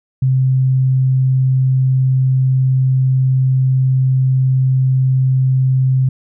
sine tone, 130.81 Hz, C3, in tune, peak -10 dBFS, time 0.22-6.09 s, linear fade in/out 5 ms, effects none

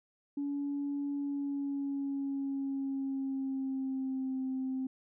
sine tone with pitch glide, 284 to 261.9 Hz, C#4 to C4, +42 to +2 cents, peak -31 dBFS, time 0.37-4.87 s, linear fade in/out 5 ms, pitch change -140 cents, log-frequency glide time 1.14-4.42 s, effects tanh soft clip ceiling -28 dBFS

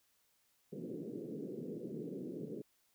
white band-pass noise, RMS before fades -44 dBFS, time 0.72-2.62 s, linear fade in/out 5 ms, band 140 to 450 Hz, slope 48 dB/octave, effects white hiss -75 dBFS RMS until 2.94 s

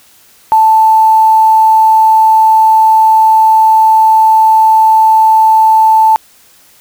sine tone with quantisation, 880 Hz, A5, in tune, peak -3 dBFS, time 0.52-6.16 s, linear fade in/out 0 ms, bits 5, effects white hiss -44 dBFS RMS until 6.8 s

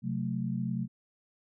sine chord, F# diminished, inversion second, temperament equal with one note detuned, 130.81 / 182.66 / 220 Hz, C3 / F#3 / A3, 0 / -22 / 0 cents, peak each -34 dBFS, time 0.02-0.88 s, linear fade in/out 50 ms, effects none

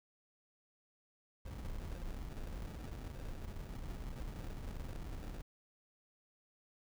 brown noise with sample-and-hold, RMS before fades -44 dBFS, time 1.45-5.42 s, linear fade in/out 10 ms, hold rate 1050 Hz, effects none

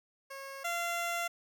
15% pulse tone pair in turn, 545 / 687.6 Hz, C#5 / F5, -29 / -27 cents, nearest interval major third, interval 402 cents, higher second, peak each -36 / -26 dBFS, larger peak second, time 0.3-0.64 / 0.64-1.28 s, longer second, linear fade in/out 10 ms, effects none

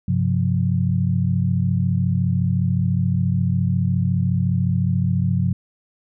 sine tone cluster, 98.2 / 132.4 / 177.7 Hz, G2 / C3 / F3, +4 / +21 / +30 cents, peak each -21 dBFS, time 0.08-5.53 s, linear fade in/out 5 ms, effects none

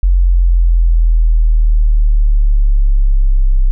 sine exponential sweep, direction down, 45.08 to 32.24 Hz, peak -6 dBFS, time 0.03-3.71 s, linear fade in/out 0 ms, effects none

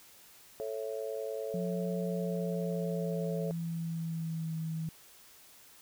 sine chord, A major, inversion none, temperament just, 440 / 550 / 660 Hz, A4 / C#5 / E5, 0 / -14 / +2 cents, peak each -37 / -39 / -42 dBFS, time 0.6-3.51 s, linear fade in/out 0 ms
sine tone with pitch glide, 177.5 to 160.9 Hz, F3 to E3, +28 to -42 cents, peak -33 dBFS, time 1.54-4.89 s, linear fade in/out 2 ms, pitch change -170 cents, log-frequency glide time 1.99-4.58 s
effects white hiss -57 dBFS RMS until 5.81 s

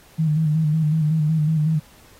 sine tone with vibrato, 155.5 Hz, D#3, 1 cent flat, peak -16 dBFS, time 0.18-1.8 s, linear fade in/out 20 ms, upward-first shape square, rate 5.4 Hz, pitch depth 46 cents each way, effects pink hiss -51 dBFS RMS until 2.19 s + AAC 48 kbps

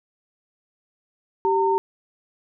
sine tone pair together, 388.3 / 913 Hz, G4 / A#5, -16 / -36 cents, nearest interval octave + minor third, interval 1480 cents, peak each -20 dBFS, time 1.45-1.78 s, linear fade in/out 0 ms, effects none

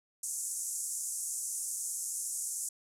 pink band-pass noise, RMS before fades -37 dBFS, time 0.23-2.69 s, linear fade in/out 5 ms, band 6500 to 11000 Hz, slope 48 dB/octave, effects none

